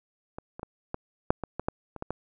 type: clicks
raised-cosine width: 1 ms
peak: -23 / -26 / -20 / -17 / -6 / -18 / -17 / -12 / -25 / -19 / -16 dBFS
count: 11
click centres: 0.385 / 0.595 / 0.631 / 0.944 / 1.305 / 1.437 / 1.596 / 1.685 / 1.963 / 2.024 / 2.106 s
effects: none

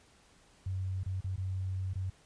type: tone with dropouts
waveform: sine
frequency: 94.1 Hz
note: F#2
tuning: 30 cents sharp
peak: -32 dBFS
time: 0.66-2.1 s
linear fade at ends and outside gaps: 5 ms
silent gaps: 1.034-1.06 / 1.207-1.242 / 1.361-1.378 / 1.935-1.955 s
effects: pink hiss -63 dBFS RMS until 2.25 s + resampled to 22050 Hz

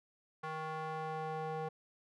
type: tone with band-pass filter sweep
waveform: square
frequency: 157.5 Hz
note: D#3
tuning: 21 cents sharp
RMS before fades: -40 dBFS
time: 0.43-1.69 s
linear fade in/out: 10 ms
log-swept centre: 1100 to 660 Hz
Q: 1.7
effects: none

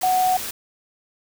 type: tone in noise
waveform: sine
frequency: 740 Hz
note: F#5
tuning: in tune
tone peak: -16 dBFS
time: 0.03-0.37 s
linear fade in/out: 5 ms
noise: white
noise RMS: -30 dBFS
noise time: 0.01-0.51 s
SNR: +11 dB
effects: none

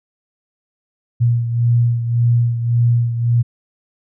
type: beating tone pair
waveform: sine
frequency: 118.4 / 120.2 Hz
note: A#2 / B2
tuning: +27 / -46 cents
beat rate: 1.8 Hz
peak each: -13 / -20 dBFS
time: 1.2-3.43 s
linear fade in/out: 20 ms
effects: none

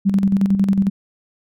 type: tone with tremolo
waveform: sine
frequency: 196 Hz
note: G3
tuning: in tune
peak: -11 dBFS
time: 0.05-0.9 s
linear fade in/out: 20 ms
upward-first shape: square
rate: 11 Hz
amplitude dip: 55%
effects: none

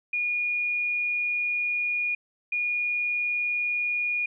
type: tone pair in turn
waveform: sine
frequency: 2440 / 2440 Hz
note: D#7 / D#7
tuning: -34 / -34 cents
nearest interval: unison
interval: 0 cents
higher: neither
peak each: -24 dBFS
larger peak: neither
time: 0.13-2.15 / 2.52-4.26 s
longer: first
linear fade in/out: 5 ms
effects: none

